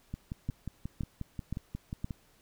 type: two click trains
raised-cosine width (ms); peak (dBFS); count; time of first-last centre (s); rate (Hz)
5; -21 / -24; 4 / 12; 0.49-2.044 / 0.14-2.108; 1.93 / 5.59
effects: pink hiss -65 dBFS RMS until 2.41 s